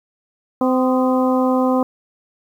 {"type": "harmonic tone with a mistuned harmonic", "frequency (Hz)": 257.3, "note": "C4", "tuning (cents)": -29, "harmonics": [1, 2, 3, 4, 5], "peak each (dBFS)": [-16, -19, -24, -24, -29], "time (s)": [0.61, 1.83], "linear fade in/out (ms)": 2, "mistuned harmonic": 5, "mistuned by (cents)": -56, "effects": ["8-bit"]}